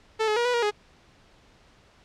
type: tone with pitch steps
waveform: sawtooth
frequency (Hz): 440.2 / 425.9 / 476.5 / 491.8 / 474 / 417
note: A4 / G#4 / A#4 / B4 / A#4 / G#4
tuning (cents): +1 / +44 / +38 / -7 / +29 / +7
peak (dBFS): -18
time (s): 0.19-0.712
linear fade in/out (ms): 20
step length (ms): 87
effects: pink hiss -57 dBFS RMS until 2.04 s + low-pass 5000 Hz 12 dB/octave